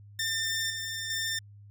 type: tone with level steps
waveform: 15% pulse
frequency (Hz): 1797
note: A6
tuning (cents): +36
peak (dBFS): -22 / -27 / -23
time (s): 0.19-1.39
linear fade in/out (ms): 5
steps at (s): 0.7 / 1.1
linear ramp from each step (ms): 2
effects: added 102 Hz sine -48 dBFS peak until 1.7 s